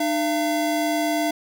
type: tone pair together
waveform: square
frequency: 303.2 / 680.7 Hz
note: D#4 / F5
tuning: -45 / -45 cents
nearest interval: octave + major second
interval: 1400 cents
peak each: -24 dBFS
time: 0-1.31 s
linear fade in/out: 5 ms
effects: none